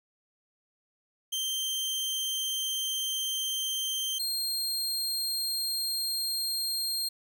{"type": "tone pair in turn", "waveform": "sawtooth", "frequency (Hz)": [3142, 4210], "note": ["G7", "C8"], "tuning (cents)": [3, 10], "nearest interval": "perfect fourth", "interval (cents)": 507, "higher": "second", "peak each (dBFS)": -26, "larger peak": "neither", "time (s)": [[1.32, 4.19], [4.19, 7.09]], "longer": "second", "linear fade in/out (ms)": 10, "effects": []}